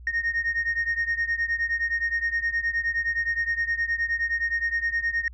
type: beating tone pair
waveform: sine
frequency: 1850 / 1859.6 Hz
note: A#6 / A#6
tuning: -14 / -5 cents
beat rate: 9.6 Hz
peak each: -24 / -26 dBFS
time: 0.07-5.28 s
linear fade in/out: 2 ms
effects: tanh soft clip ceiling -19 dBFS + added 60 Hz sine -41 dBFS peak until 5.33 s